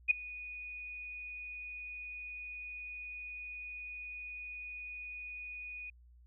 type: tone with ADSR envelope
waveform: sine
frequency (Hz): 2472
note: D#7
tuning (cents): -12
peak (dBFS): -20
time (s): 0.08-5.9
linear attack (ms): 28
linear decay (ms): 7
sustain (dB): -22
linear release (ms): 4
effects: added 60 Hz sine -57 dBFS peak until 6.26 s